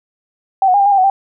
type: tone with pitch steps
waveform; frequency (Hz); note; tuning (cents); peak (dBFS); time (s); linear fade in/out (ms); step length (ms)
sine; 774 / 733 / 810 / 792 / 816 / 790 / 745 / 785; G5 / F#5 / G#5 / G5 / G#5 / G5 / F#5 / G5; -22 / -16 / -43 / +18 / -31 / +13 / +12 / +2; -8; 0.62-1.1; 2; 60
effects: none